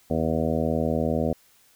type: harmonic tone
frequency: 79.9 Hz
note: D#2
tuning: 47 cents sharp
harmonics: 1 / 2 / 3 / 4 / 5 / 6 / 7 / 8 / 9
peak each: -31 / -29 / -27 / -33 / -33 / -30 / -30 / -32 / -36 dBFS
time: 0.1-1.33 s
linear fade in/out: 5 ms
effects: white hiss -59 dBFS RMS until 1.75 s